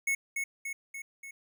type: tone with echo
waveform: square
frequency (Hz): 2196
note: C#7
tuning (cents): -17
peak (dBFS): -27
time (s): 0.07-0.15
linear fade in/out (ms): 5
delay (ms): 290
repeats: 4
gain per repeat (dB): -4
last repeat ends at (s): 1.31
effects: none